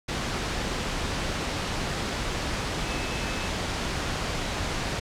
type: tone in noise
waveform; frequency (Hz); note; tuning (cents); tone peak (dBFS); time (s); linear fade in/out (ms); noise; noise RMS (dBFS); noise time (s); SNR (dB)
sine; 2600; E7; -24; -39; 2.85-3.48; 10; pink; -29; 0.08-5; -13
effects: low-pass 6000 Hz 12 dB/octave